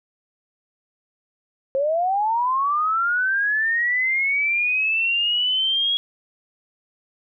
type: linear sweep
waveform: sine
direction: up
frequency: 527 to 3322 Hz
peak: -18 dBFS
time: 1.75-5.97 s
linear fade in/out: 0 ms
effects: none